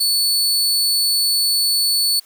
sawtooth tone, 4450 Hz, C#8, 6 cents sharp, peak -12 dBFS, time 0-2.2 s, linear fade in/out 10 ms, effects white hiss -51 dBFS RMS until 2.25 s + high-pass 400 Hz 12 dB/octave

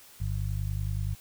harmonic tone, 50.5 Hz, G#1, 48 cents flat, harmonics 1 / 2 / 3, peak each -32 / -30 / -38 dBFS, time 0.2-1.15 s, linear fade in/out 10 ms, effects white hiss -53 dBFS RMS until 1.2 s

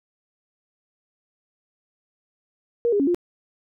sine tone with pitch steps, 472 / 408.2 / 277.6 / 350.6 Hz, A#4 / G#4 / C#4 / F4, +22 / -30 / +3 / +7 cents, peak -17 dBFS, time 2.85-3.146 s, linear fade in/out 0 ms, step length 74 ms, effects none

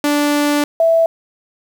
sawtooth / sine tone pair in turn, 292.3 / 659 Hz, D4 / E5, -8 / -1 cents, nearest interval octave + major second, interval 1407 cents, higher second, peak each -9 dBFS, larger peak neither, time 0.04-0.64 / 0.8-1.06 s, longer first, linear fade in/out 2 ms, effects 7-bit

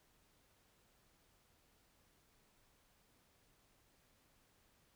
silence, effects pink hiss -73 dBFS RMS until 4.95 s

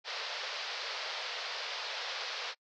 white band-pass noise, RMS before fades -39 dBFS, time 0.04-2.55 s, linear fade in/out 50 ms, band 450 to 5100 Hz, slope 48 dB/octave, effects noise-tail reverb RT60 0.1 s tail -26 dB re dry

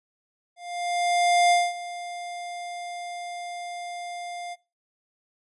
square tone with ADSR envelope, 702 Hz, F5, 9 cents sharp, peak -17 dBFS, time 0.56-4.56 s, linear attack 950 ms, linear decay 220 ms, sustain -17 dB, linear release 35 ms, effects noise-tail reverb RT60 0.3 s tail -21 dB re dry + resampled to 24000 Hz

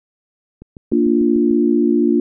click train, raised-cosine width 3 ms, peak -23 dBFS, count 7, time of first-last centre 0.62-1.51 s, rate 6.74 Hz
sine chord, Bb major, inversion none, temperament equal, 233.1 / 293.7 / 349.2 Hz, Bb3 / D4 / F4, 0 / 0 / 0 cents, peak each -16 dBFS, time 0.92-2.2 s, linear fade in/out 2 ms
effects none

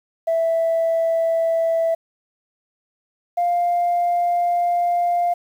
sine tone pair in turn, 659.3 / 699.8 Hz, E5 / F5, 0 / +3 cents, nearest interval minor second, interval 103 cents, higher second, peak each -15 dBFS, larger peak neither, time 0.27-1.95 / 3.37-5.34 s, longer second, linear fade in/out 10 ms, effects tanh soft clip ceiling -13 dBFS + 8-bit

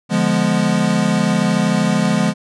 square chord, D diminished seventh, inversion none, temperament equal, 146.83 / 174.61 / 207.7 / 246.9 Hz, D3 / F3 / Ab3 / Cb4, 0 / 0 / 0 / 0 cents, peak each -24 / -19 / -18 / -22 dBFS, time 0.09-2.34 s, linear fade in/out 50 ms, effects resampled to 22050 Hz

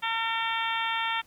harmonic tone with a mistuned harmonic, 454.3 Hz, A#4, 45 cents flat, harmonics 2 / 3 / 4 / 5 / 6 / 7 / 8, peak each -31 / -33 / -34 / -35 / -36 / -36 / -37 dBFS, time 0.02-1.22 s, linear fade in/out 20 ms, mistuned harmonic 8, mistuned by -31 cents, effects pink hiss -60 dBFS RMS until 1.26 s

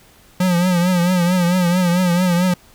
square tone with vibrato, 178.3 Hz, F3, 36 cents sharp, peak -14 dBFS, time 0.4-2.54 s, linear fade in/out 5 ms, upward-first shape triangle, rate 4.5 Hz, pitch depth 84 cents each way, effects pink hiss -49 dBFS RMS until 2.74 s

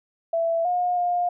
sine tone with pitch steps, 665 / 716 / 708 Hz, E5 / F5 / F5, +15 / +43 / +23 cents, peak -20 dBFS, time 0.33-1.29 s, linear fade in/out 5 ms, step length 320 ms, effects none

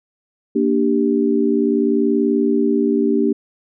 sine chord, G minor, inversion first, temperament equal, 233.1 / 293.7 / 392 Hz, Bb3 / D4 / G4, 0 / 0 / 0 cents, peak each -18 dBFS, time 0.55-3.33 s, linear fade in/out 10 ms, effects none

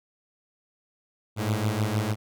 sawtooth beating tone pair, 103.83 / 110.33 Hz, G#2 / A2, 0 / +5 cents, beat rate 6.5 Hz, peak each -23 dBFS, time 1.36-2.16 s, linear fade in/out 50 ms, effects none

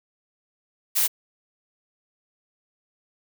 blue noise, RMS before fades -21 dBFS, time 0.95-1.08 s, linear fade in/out 20 ms, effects none

